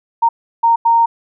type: tone bursts at uneven times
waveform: sine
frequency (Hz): 925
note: A#5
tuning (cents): -14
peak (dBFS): -8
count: 3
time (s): 0.22-0.29 / 0.63-0.76 / 0.85-1.06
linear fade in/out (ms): 10
effects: none